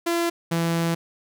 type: tone pair in turn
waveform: sawtooth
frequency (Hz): 340 / 167.18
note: F4 / E3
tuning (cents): -46 / +25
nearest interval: octave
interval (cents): 1229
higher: first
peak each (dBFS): -17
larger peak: neither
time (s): 0.06-0.3 / 0.51-0.95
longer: second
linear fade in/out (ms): 10
effects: none